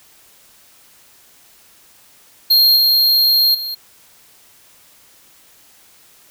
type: tone with level steps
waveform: square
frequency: 4222 Hz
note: C8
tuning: 15 cents sharp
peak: -9 / -11 / -23 dBFS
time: 2.5-3.75 s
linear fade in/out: 10 ms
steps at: 2.76 / 3.54 s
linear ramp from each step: 10 ms
effects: white hiss -49 dBFS RMS until 6.3 s